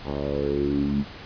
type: tone with low-pass filter sweep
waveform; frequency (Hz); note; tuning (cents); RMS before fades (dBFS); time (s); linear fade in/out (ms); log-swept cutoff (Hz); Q
10% pulse; 71.2; C#2; +47; -25; 0.04-1.05; 50; 790 to 200; 5.7
effects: pink hiss -41 dBFS RMS until 1.25 s + resampled to 11025 Hz